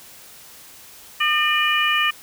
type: harmonic tone with a mistuned harmonic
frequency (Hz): 605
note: D#5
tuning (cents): -49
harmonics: 2 / 3 / 4 / 5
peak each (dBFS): -22 / -22 / -22 / -22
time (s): 1.2-2.11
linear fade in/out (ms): 10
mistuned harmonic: 5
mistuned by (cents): -46
effects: white hiss -44 dBFS RMS until 2.22 s